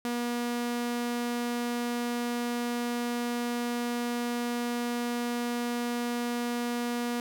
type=tone; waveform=sawtooth; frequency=240 Hz; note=B3; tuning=49 cents flat; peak=-25 dBFS; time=0.05-7.2 s; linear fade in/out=0 ms; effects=none